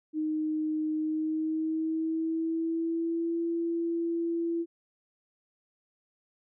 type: tone with pitch glide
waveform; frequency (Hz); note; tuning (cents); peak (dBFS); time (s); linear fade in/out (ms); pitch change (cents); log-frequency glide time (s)
sine; 310 to 336.1; D#4 to E4; -6 to +34; -27; 0.13-4.66; 50; +140; 0.94-3.41
effects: none